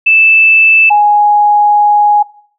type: tone pair in turn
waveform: sine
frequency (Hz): 2637 / 830.6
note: E7 / G#5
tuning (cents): 0 / 0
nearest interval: octave + minor sixth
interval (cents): 2000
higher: first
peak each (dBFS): -4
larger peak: neither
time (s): 0.06-0.9 / 0.9-2.23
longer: second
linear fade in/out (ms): 10
effects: noise-tail reverb RT60 0.5 s tail -19 dB re dry